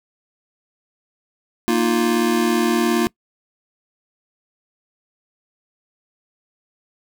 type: chord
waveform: square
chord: Bb suspended fourth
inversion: none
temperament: just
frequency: 233.1 / 310.8 / 349.6 Hz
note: Bb3 / Eb4 / F4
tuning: 0 / -2 / +2 cents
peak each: -20 / -24 / -20 dBFS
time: 1.68-3.07 s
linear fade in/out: 0 ms
effects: noise-tail reverb RT60 0.1 s tail -24 dB re dry